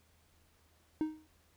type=tone with exponential decay; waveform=triangle; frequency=311.1 Hz; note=D#4; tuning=in tune; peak=-25 dBFS; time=1.01-1.27 s; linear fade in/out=0 ms; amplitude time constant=55 ms; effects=added 80 Hz sine -70 dBFS peak until 1.56 s + pink hiss -70 dBFS RMS until 1.56 s